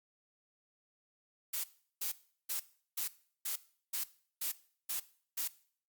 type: noise bursts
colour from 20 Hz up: blue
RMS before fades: -36 dBFS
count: 9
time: 1.53-5.48 s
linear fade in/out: 10 ms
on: 110 ms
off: 370 ms
effects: noise-tail reverb RT60 0.5 s tail -18 dB re dry + Opus 48 kbps